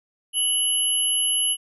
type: tone pair together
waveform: sine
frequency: 2960 / 11144 Hz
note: F#7 / F9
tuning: 0 / -5 cents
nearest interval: octave + major seventh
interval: 2295 cents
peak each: -22 dBFS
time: 0.33-1.57 s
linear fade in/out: 50 ms
effects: none